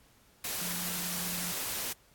sine tone in noise, 176.7 Hz, F3, 21 cents sharp, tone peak -42 dBFS, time 0.61-1.52 s, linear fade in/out 5 ms, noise white, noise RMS -35 dBFS, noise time 0.44-1.93 s, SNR -10 dB, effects pink hiss -63 dBFS RMS until 2.14 s + AAC 64 kbps

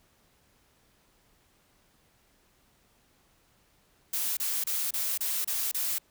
blue noise bursts, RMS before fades -30 dBFS, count 7, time 4.13-5.984 s, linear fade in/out 5 ms, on 240 ms, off 29 ms, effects pink hiss -66 dBFS RMS until 6.1 s

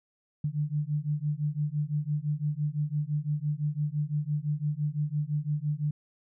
sine beating tone pair, 146 / 151.9 Hz, D3 / D#3, -10 / -41 cents, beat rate 5.9 Hz, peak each -30 dBFS, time 0.44-5.91 s, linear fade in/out 5 ms, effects none

